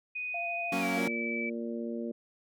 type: tone with pitch glide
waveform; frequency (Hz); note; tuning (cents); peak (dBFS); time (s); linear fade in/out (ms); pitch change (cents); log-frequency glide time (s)
sine; 2489 to 2309; D#7 to D7; 0 to -30; -33; 0.15-1.5; 10; -130; 0.8-0.85
type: tone with vibrato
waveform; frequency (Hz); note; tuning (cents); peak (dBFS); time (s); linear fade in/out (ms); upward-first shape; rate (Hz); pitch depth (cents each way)
sine; 690; F5; -21; -35; 0.34-0.99; 5; sine; 13; 14
type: chord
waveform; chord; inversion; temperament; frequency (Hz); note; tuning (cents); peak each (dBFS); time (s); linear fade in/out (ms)
sawtooth; F# major; none; equal; 185 / 233.1 / 277.2; F#3 / A#3 / C#4; 0 / 0 / 0; -31 / -32 / -29; 0.72-1.08; 5
type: harmonic tone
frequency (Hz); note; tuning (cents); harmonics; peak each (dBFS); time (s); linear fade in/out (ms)
116.54; A#2; 0; 2 / 3 / 4 / 5; -35 / -39 / -41 / -43; 0.97-2.12; 10
effects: none